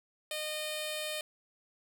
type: tone with notch filter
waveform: 10% pulse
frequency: 612 Hz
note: D#5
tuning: 29 cents flat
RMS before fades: -37 dBFS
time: 0.31-1.21 s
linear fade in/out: 2 ms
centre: 1400 Hz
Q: 0.82
effects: none